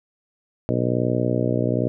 harmonic tone, 61 Hz, B1, 21 cents flat, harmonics 2 / 3 / 4 / 5 / 6 / 7 / 8 / 9 / 10, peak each -24 / -29 / -26 / -27 / -29 / -30 / -28 / -32 / -29 dBFS, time 0.69-1.88 s, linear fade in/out 0 ms, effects none

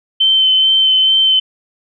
sine tone with vibrato, 3081 Hz, G7, 31 cents flat, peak -8 dBFS, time 0.2-1.4 s, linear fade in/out 10 ms, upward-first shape sine, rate 2.3 Hz, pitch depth 14 cents each way, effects none

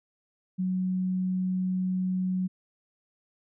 sine tone, 185 Hz, F#3, in tune, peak -25 dBFS, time 0.58-2.48 s, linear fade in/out 20 ms, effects none

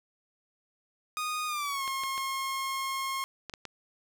sawtooth tone with pitch glide, 1236 to 1076 Hz, D#6 to C6, -12 to +48 cents, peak -27 dBFS, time 1.17-3.24 s, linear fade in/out 0 ms, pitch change -240 cents, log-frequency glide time 1.47-1.84 s
clicks, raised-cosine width 0.2 ms, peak -22 dBFS, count 6, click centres 1.878 / 2.036 / 2.179 / 3.497 / 3.538 / 3.653 s
effects none

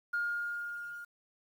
sine tone with level ramp, 1418 Hz, F6, 26 cents sharp, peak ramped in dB -28 to -42 dBFS, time 0.13-1.05 s, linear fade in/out 10 ms, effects tanh soft clip ceiling -25 dBFS + 10-bit

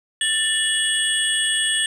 sine tone cluster, 1778 / 2925 / 3366 / 8520 Hz, A6 / F#7 / G#7 / C9, +18 / -21 / +23 / +30 cents, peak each -23 dBFS, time 0.21-1.86 s, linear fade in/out 2 ms, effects tanh soft clip ceiling -10 dBFS

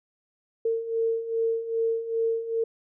sine beating tone pair, 453 / 455.5 Hz, A#4 / A#4, -50 / -40 cents, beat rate 2.5 Hz, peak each -30 / -25 dBFS, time 0.65-2.64 s, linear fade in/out 5 ms, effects none

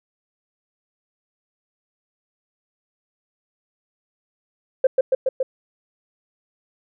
sine tone with echo, 523.3 Hz, C5, in tune, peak -9 dBFS, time 4.84-4.87 s, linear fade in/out 5 ms, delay 140 ms, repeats 4, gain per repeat -2 dB, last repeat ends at 5.43 s, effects tanh soft clip ceiling -7 dBFS

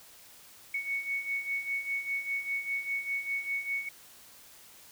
sine beating tone pair, 2217 / 2222 Hz, C#7 / C#7, 0 / +4 cents, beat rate 5 Hz, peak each -37 / -32 dBFS, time 0.74-3.89 s, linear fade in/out 5 ms, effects white hiss -54 dBFS RMS until 4.91 s

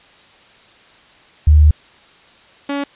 sine / sawtooth tone pair in turn, 75.6 / 282.5 Hz, D#2 / C#4, -49 / +33 cents, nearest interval octave + major seventh, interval 2282 cents, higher second, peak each -5 / -15 dBFS, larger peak first, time 1.47-1.71 / 2.69-2.84 s, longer first, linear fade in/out 5 ms, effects white hiss -47 dBFS RMS until 2.95 s + resampled to 8000 Hz

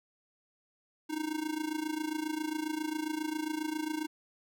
square tone with amplitude modulation, 310 Hz, D#4, 6 cents flat, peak -30 dBFS, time 1.09-4.07 s, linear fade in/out 20 ms, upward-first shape sine, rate 27.4 Hz, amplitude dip 80%, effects none

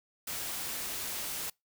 white noise, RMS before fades -37 dBFS, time 0.27-1.5 s, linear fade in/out 5 ms, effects noise-tail reverb RT60 0.2 s tail -26 dB re dry

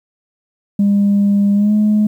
sine tone with pitch glide, 201.7 to 211.5 Hz, G3 to G#3, +50 to +32 cents, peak -8 dBFS, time 0.79-2.07 s, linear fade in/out 5 ms, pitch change +82 cents, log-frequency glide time 1.54-1.73 s, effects tanh soft clip ceiling -7 dBFS + 8-bit

